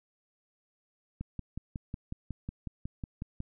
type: click train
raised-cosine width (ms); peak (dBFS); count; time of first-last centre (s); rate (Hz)
5; -24; 13; 1.21-3.404; 5.47
effects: none